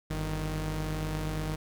sawtooth tone pair together, 49 / 155.56 Hz, G1 / D#3, 0 / 0 cents, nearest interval octave + minor sixth, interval 2000 cents, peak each -30 / -29 dBFS, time 0.1-1.56 s, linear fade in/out 10 ms, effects none

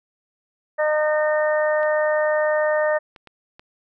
harmonic tone, 305.1 Hz, D#4, 34 cents flat, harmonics 2 / 3 / 4 / 5 / 6, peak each -18 / -29 / -30 / -34 / -26 dBFS, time 0.78-2.99 s, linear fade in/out 20 ms
clicks, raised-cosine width 0.3 ms, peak -27 dBFS, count 4, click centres 1.831 / 3.162 / 3.273 / 3.595 s
effects none

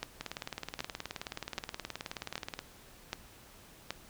two click trains, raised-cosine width 0.2 ms, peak -17 / -20 dBFS, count 6 / 46, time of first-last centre 0.03-3.906 / 0.21-2.591 s, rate 1.29 / 18.9 Hz, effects pink hiss -56 dBFS RMS until 4.09 s

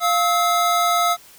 square tone pair together, 698.5 / 1294.4 Hz, F5 / E6, 0 / -32 cents, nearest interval major seventh, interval 1068 cents, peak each -20 / -19 dBFS, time 0-1.17 s, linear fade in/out 50 ms, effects white hiss -47 dBFS RMS until 1.38 s

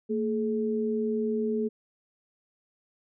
sine tone pair together, 226.5 / 425.4 Hz, A#3 / G#4, -50 / +42 cents, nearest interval major seventh, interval 1092 cents, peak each -28 dBFS, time 0.09-1.69 s, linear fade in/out 20 ms, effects none

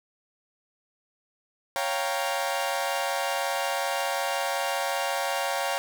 sawtooth chord, G half-diminished seventh, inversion second, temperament equal, 554.4 / 698.5 / 784 / 932.3 Hz, Db5 / F5 / G5 / Bb5, 0 / 0 / 0 / 0 cents, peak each -27 / -28 / -28 / -29 dBFS, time 1.76-5.78 s, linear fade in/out 0 ms, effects none

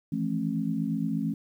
sine tone cluster, 159.1 / 167.8 / 216.3 / 270.4 Hz, D#3 / E3 / A3 / C#4, +39 / +31 / -29 / -43 cents, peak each -38 / -31 / -30 / -31 dBFS, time 0.12-1.34 s, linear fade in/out 5 ms, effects 10-bit

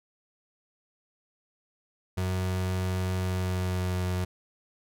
35% pulse tone with pitch glide, 92.5 to 90.96 Hz, F#2 to F#2, 0 to -29 cents, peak -25 dBFS, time 2.17-4.25 s, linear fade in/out 10 ms, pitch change -29 cents, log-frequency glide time 3.17-4.05 s, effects none

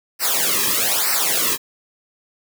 white noise with flanger, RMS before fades -19 dBFS, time 0.19-1.58 s, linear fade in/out 50 ms, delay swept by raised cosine 0.29 to 1.39 ms, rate 1.1 Hz, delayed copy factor -1, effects none

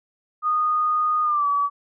sine tone with pitch glide, 1233 to 1143.8 Hz, D#6 to D6, -16 to -46 cents, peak -18 dBFS, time 0.42-1.7 s, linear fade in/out 50 ms, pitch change -130 cents, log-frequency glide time 1.23-1.47 s, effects none

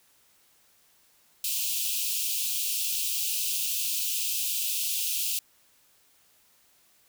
white high-pass noise, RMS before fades -29 dBFS, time 1.44-5.39 s, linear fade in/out 2 ms, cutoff 2500 Hz, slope 96 dB/octave, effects white hiss -63 dBFS RMS until 7.08 s

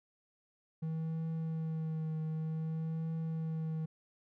triangle tone with vibrato, 159.8 Hz, D#3, 47 cents sharp, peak -32 dBFS, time 0.82-3.86 s, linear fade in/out 10 ms, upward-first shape triangle, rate 0.54 Hz, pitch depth 26 cents each way, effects none

